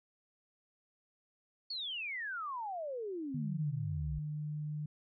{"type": "exponential sweep", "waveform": "sine", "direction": "down", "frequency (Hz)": [4522, 58.27], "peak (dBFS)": -37, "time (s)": [1.7, 4.19], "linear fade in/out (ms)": 5}
{"type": "tone", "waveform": "sine", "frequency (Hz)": 150.5, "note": "D3", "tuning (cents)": 43, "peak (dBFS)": -36, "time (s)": [3.34, 4.86], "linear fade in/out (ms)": 5}
{"effects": []}